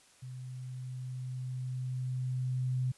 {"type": "tone with level ramp", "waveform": "sine", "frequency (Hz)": 127.7, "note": "C3", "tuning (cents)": -42, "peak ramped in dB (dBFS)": [-41, -28], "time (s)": [0.22, 2.92], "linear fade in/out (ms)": 10, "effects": ["white hiss -62 dBFS RMS until 2.97 s", "resampled to 24000 Hz"]}